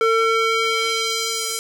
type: tone with band-pass filter sweep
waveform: square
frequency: 450.7 Hz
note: A4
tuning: 42 cents sharp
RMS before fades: -20 dBFS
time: 0.01-1.59 s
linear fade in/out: 0 ms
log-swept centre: 1100 to 8000 Hz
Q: 0.97
effects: 8-bit